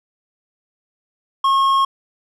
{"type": "tone with hard clipping", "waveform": "sine", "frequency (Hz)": 1085, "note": "C#6", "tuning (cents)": -37, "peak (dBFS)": -14, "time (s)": [1.44, 1.85], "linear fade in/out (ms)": 5, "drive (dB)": 6, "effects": []}